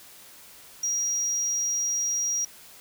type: tone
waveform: triangle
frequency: 5720 Hz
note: F8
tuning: 41 cents sharp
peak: -23 dBFS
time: 0.83-2.45 s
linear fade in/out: 5 ms
effects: white hiss -49 dBFS RMS until 2.8 s